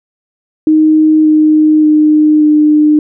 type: tone with pitch steps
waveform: sine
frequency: 311.1 / 308.1 / 305 / 302.1 Hz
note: D#4 / D#4 / D#4 / D4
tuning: 0 / -17 / -34 / +49 cents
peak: -4 dBFS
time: 0.67-2.99 s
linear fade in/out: 2 ms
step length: 580 ms
effects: none